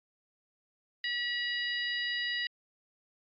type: harmonic tone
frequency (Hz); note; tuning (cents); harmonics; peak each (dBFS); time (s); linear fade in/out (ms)
965; B5; -40; 2 / 3 / 4 / 5; -33 / -37 / -39 / -41; 1.04-2.47; 2
effects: AAC 64 kbps